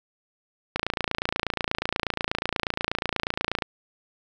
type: click train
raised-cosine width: 0.3 ms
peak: -8 dBFS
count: 82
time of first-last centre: 0.76-3.622 s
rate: 28.3 Hz
effects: none